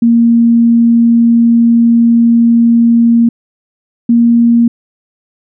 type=tone pair in turn; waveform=sine; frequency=233.1 / 234.6 Hz; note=A#3 / A#3; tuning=0 / +11 cents; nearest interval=unison; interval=11 cents; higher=second; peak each=-4 dBFS; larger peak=neither; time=0.02-3.29 / 4.09-4.68 s; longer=first; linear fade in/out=5 ms; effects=none